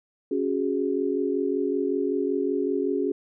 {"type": "chord", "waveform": "sine", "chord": "C# suspended fourth", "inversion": "none", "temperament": "equal", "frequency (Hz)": [277.2, 370, 415.3], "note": ["C#4", "F#4", "G#4"], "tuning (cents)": [0, 0, 0], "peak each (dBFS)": [-27, -27, -27], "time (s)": [0.31, 3.12], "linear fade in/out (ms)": 5, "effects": []}